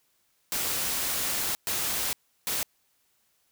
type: noise bursts at uneven times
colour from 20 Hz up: white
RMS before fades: -29 dBFS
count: 3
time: 0.52-1.55 / 1.67-2.13 / 2.47-2.63 s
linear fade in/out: 0 ms
effects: white hiss -70 dBFS RMS until 3.51 s